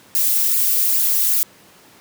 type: noise with flanger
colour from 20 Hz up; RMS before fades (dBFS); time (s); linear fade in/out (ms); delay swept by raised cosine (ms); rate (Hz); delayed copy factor
violet; -17; 0.15-1.43; 0; 0.41 to 4.81; 2.5; +0.85
effects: pink hiss -48 dBFS RMS until 2 s + high-pass 150 Hz 12 dB/octave